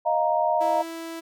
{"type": "chord", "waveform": "sine", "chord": "Eb suspended second", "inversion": "none", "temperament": "just", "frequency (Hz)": [622.3, 700, 933.4], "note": ["Eb5", "F5", "Bb5"], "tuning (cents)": [0, 4, 2], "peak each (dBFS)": -24, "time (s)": [0.05, 0.83], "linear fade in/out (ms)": 20}
{"type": "tone", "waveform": "sawtooth", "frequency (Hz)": 329.6, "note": "E4", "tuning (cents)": 0, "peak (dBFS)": -29, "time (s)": [0.6, 1.21], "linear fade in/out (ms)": 20}
{"effects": []}